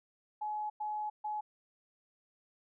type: tone bursts at uneven times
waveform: sine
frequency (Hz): 847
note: G#5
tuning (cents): +34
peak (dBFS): -34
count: 3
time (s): 0.41-0.7 / 0.8-1.1 / 1.24-1.41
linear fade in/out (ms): 10
effects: none